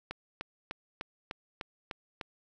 click train, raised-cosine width 0.3 ms, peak -21 dBFS, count 8, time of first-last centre 0.11-2.212 s, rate 3.33 Hz, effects none

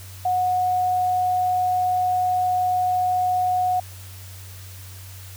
sine tone, 731 Hz, F#5, 21 cents flat, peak -18 dBFS, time 0.25-3.8 s, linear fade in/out 5 ms, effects added 94 Hz sine -38 dBFS peak until 5.36 s + white hiss -44 dBFS RMS until 5.36 s

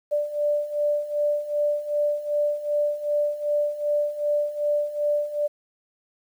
sine beating tone pair, 587.3 / 589.9 Hz, D5 / D5, 0 / +8 cents, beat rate 2.6 Hz, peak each -27 / -23 dBFS, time 0.11-5.48 s, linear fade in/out 20 ms, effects 9-bit

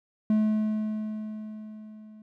triangle tone with level ramp, 215.1 Hz, A3, 39 cents flat, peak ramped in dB -17 to -44 dBFS, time 0.3-2.22 s, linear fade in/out 2 ms, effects none

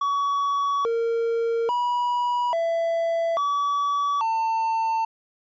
triangle tone with pitch steps, 1129 / 461.3 / 972 / 667 / 1143 / 898 Hz, C#6 / A#4 / B5 / E5 / D6 / A5, +31 / -18 / -28 / +20 / -47 / +35 cents, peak -19 dBFS, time 0.01-5.05 s, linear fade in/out 5 ms, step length 840 ms, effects resampled to 16000 Hz

